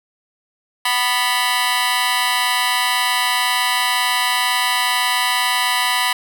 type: tone with amplitude modulation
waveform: 15% pulse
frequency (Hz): 987.8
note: B5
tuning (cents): 0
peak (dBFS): -5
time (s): 0.85-6.13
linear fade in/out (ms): 5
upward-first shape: sine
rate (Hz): 238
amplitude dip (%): 100
effects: none